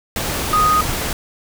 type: tone in noise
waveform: sine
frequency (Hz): 1244.5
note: D#6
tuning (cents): 0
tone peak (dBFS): -12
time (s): 0.53-0.81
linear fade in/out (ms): 2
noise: pink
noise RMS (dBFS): -22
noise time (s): 0.16-1.13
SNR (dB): +7
effects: none